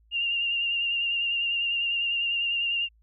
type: tone with vibrato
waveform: sine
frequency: 2791 Hz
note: F7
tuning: 2 cents flat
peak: -24 dBFS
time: 0.11-2.89 s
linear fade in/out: 50 ms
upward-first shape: sine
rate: 10 Hz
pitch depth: 31 cents each way
effects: added 55 Hz sine -58 dBFS peak until 3.02 s